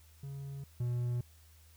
triangle tone pair in turn, 138.59 / 121.54 Hz, C#3 / B2, 0 / -27 cents, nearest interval major second, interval 227 cents, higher first, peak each -38 / -29 dBFS, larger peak second, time 0.23-0.64 / 0.8-1.21 s, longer neither, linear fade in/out 5 ms, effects added 79 Hz sine -58 dBFS peak until 1.76 s + white hiss -65 dBFS RMS until 1.76 s

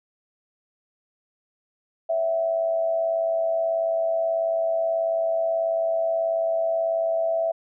sine tone with amplitude modulation, 659.3 Hz, E5, in tune, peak -18 dBFS, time 2.09-7.52 s, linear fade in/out 10 ms, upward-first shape sine, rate 98.4 Hz, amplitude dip 55%, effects none

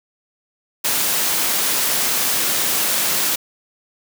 white high-pass noise, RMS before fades -19 dBFS, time 0.84-3.36 s, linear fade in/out 10 ms, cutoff 150 Hz, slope 12 dB/octave, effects none

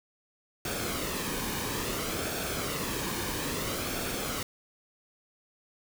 pink noise with flanger, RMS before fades -33 dBFS, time 0.65-4.43 s, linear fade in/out 2 ms, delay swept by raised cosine 1 to 1.51 ms, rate 0.59 Hz, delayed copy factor -0.5, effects none

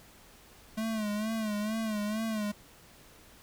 square tone with vibrato, 215.4 Hz, A3, 37 cents flat, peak -31 dBFS, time 0.77-2.52 s, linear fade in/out 10 ms, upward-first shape sine, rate 2.2 Hz, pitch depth 72 cents each way, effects pink hiss -56 dBFS RMS until 3.42 s

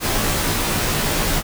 pink noise with comb filter, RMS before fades -20 dBFS, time 0-1.43 s, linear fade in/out 50 ms, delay 16 ms, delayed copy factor -0.95, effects none

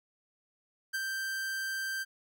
45% pulse tone with ADSR envelope, 1568 Hz, G6, in tune, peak -30 dBFS, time 0.93-2.05 s, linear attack 18 ms, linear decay 33 ms, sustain -3 dB, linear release 31 ms, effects none

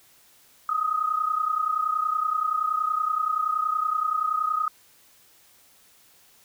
sine tone pair together, 1244.5 / 1275.1 Hz, D#6 / D#6, 0 / +42 cents, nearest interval unison, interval 42 cents, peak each -24 / -27 dBFS, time 0.69-4.68 s, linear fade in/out 2 ms, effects white hiss -57 dBFS RMS until 6.44 s

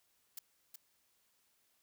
blue noise with echo, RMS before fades -44 dBFS, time 0.37-0.39 s, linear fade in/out 5 ms, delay 370 ms, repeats 1, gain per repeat -5 dB, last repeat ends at 0.76 s, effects white hiss -75 dBFS RMS until 1.82 s

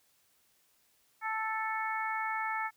harmonic tone, 440 Hz, A4, in tune, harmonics 2 / 3 / 4 / 5, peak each -35 / -37 / -38 / -39 dBFS, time 1.21-2.71 s, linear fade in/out 50 ms, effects white hiss -70 dBFS RMS until 2.76 s

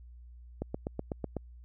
click train, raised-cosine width 2 ms, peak -20 dBFS, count 7, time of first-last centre 0.62-1.367 s, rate 8.03 Hz, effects added 60 Hz sine -48 dBFS peak until 1.64 s

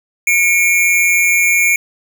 square tone pair together, 2200 / 2379 Hz, C#7 / D7, -14 / +22 cents, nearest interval minor second, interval 136 cents, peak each -14 / -13 dBFS, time 0.27-1.76 s, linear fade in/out 2 ms, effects none

